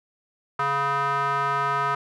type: tone with band-pass filter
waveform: square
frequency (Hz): 140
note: C#3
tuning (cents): +18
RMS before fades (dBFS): -24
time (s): 0.59-1.95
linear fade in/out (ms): 5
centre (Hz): 1200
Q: 4.1
effects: none